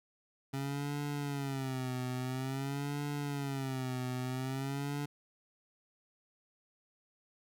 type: tone with vibrato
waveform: 25% pulse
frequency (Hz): 135.5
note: C#3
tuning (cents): -39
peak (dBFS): -31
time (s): 0.53-5.06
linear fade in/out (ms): 10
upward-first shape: sine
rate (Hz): 0.49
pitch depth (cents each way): 120
effects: none